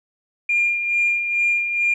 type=tone with tremolo; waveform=sine; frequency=2404 Hz; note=D7; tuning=40 cents sharp; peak=-14 dBFS; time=0.49-1.94 s; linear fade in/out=5 ms; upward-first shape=sine; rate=2.3 Hz; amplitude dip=55%; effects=tanh soft clip ceiling -11 dBFS